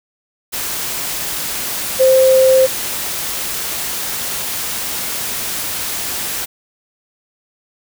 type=tone in noise; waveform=sine; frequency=523.3 Hz; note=C5; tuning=in tune; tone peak=-7 dBFS; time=1.99-2.67 s; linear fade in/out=20 ms; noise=white; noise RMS=-22 dBFS; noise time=0.52-6.46 s; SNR=+12 dB; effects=none